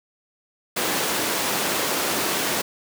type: high-pass noise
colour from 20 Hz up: pink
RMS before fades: -24 dBFS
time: 0.76-2.62 s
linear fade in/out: 10 ms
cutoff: 270 Hz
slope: 12 dB/octave
effects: none